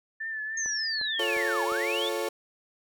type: tone with vibrato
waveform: sine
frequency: 1760 Hz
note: A6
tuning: in tune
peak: -31 dBFS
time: 0.2-1.65 s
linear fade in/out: 10 ms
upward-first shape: triangle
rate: 3.3 Hz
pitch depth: 50 cents each way
type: linear two-way sweep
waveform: sine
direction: down then up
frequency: 6500 to 784 to 3626 Hz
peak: -29 dBFS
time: 0.57-2.09 s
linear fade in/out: 5 ms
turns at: 1.64 s
type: click train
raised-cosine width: 1 ms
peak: -30 dBFS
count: 4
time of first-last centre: 0.66-1.72 s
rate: 2.83 Hz
type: chord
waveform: 35% pulse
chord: F augmented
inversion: none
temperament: equal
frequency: 349.2 / 440 / 554.4 Hz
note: F4 / A4 / C#5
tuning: 0 / 0 / 0 cents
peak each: -32 / -30 / -31 dBFS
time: 1.19-2.29 s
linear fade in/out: 5 ms
effects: none